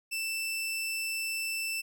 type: tone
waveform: sawtooth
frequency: 2661 Hz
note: E7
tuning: 16 cents sharp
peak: -28 dBFS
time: 0.11-1.82 s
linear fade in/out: 20 ms
effects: none